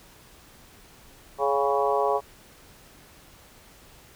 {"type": "harmonic tone with a mistuned harmonic", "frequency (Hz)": 140, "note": "C#3", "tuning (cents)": 18, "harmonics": [3, 4, 5, 6, 7, 8], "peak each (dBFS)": [-26, -27, -28, -29, -29, -30], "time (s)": [1.38, 2.21], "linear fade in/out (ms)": 50, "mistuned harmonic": 6, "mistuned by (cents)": -46, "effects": ["pink hiss -52 dBFS RMS until 4.15 s"]}